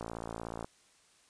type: click train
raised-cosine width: 1 ms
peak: -25 dBFS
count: 37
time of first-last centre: 0.01-0.645 s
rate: 56.7 Hz
effects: white hiss -65 dBFS RMS until 1.29 s + resampled to 22050 Hz